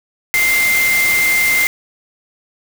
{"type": "tone in noise", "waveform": "sine", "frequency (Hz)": 2093, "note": "C7", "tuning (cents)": 0, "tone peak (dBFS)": -12, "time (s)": [0.34, 1.67], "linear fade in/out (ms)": 0, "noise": "white", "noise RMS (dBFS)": -20, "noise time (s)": [0.34, 1.67], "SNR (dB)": 5, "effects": []}